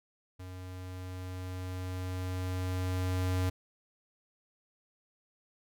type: tone with level ramp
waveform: square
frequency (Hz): 92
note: F#2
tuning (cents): -9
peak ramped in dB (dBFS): -43 to -28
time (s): 0.39-3.5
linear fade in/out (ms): 10
effects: none